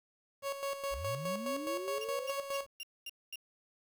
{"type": "tone with tremolo", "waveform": "30% pulse", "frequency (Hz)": 554.4, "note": "C#5", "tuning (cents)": 0, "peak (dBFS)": -31, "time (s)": [0.42, 2.67], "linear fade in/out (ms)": 50, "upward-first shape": "square", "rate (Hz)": 4.8, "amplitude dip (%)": 60}
{"type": "linear sweep", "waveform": "sine", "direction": "up", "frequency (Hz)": [42.59, 587.3], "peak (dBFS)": -39, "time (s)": [0.9, 2.44], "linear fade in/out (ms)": 50}
{"type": "tone bursts", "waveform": "35% pulse", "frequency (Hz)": 2794, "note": "F7", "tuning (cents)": 0, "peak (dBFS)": -39, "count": 6, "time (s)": [2.01, 3.358], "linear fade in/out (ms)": 2, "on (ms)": 33, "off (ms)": 230}
{"effects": ["10-bit"]}